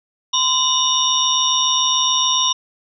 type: tone cluster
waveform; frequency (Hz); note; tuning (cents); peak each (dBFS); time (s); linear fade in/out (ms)
sine; 1028 / 2953 / 3585 / 3732 / 5640; C6 / F#7 / A7 / A#7 / F8; -31 / -4 / +32 / +1 / +16; -21; 0.33-2.53; 10
effects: none